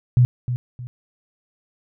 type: tone with echo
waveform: sine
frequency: 123.47 Hz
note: B2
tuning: in tune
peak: -10 dBFS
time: 0.17-0.25 s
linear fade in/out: 0 ms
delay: 310 ms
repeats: 2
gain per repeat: -10 dB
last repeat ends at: 0.87 s
effects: none